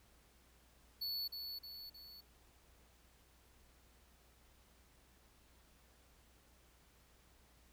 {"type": "tone with echo", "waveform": "square", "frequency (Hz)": 4435, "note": "C#8", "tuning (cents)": 0, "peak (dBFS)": -39, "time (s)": [1.01, 1.28], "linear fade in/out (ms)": 10, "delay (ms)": 310, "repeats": 3, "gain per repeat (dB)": -5, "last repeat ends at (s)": 2.21, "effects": ["added 60 Hz sine -69 dBFS peak until 7.72 s", "pink hiss -69 dBFS RMS until 7.72 s"]}